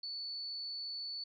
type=tone; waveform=sine; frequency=4463 Hz; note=C#8; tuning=11 cents sharp; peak=-39 dBFS; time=0.03-1.24 s; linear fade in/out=5 ms; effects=none